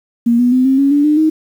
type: tone with pitch steps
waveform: sine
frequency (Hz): 235.3 / 245.2 / 255.4 / 266.1 / 277.2 / 288.9 / 300.9 / 313.5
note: A#3 / B3 / C4 / C4 / C#4 / D4 / D4 / D#4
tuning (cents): +16 / -12 / -42 / +29 / 0 / -28 / +42 / +13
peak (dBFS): -8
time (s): 0.26-1.3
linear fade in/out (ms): 10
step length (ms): 130
effects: 7-bit